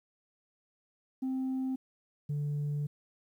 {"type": "tone pair in turn", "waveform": "sine", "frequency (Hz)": [261.6, 146.27], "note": ["C4", "D3"], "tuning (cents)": [0, -7], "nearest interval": "minor seventh", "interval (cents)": 1007, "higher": "first", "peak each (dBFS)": -28, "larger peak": "neither", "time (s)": [[1.22, 1.76], [2.29, 2.87]], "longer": "second", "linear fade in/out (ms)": 10, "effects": ["tanh soft clip ceiling -29 dBFS", "11-bit"]}